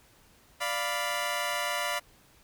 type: chord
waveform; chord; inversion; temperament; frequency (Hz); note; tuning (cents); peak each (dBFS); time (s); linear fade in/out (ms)
15% pulse; B diminished; first; equal; 587.3 / 698.5 / 987.8; D5 / F5 / B5; 0 / 0 / 0; -27; 0.6-2; 20
effects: pink hiss -60 dBFS RMS until 2.43 s